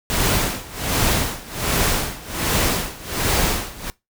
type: noise with tremolo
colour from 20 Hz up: pink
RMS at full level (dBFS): -18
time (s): 0.1-3.9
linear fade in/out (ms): 0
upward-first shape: sine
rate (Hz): 1.3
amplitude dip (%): 90
effects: noise-tail reverb RT60 0.2 s tail -21 dB re dry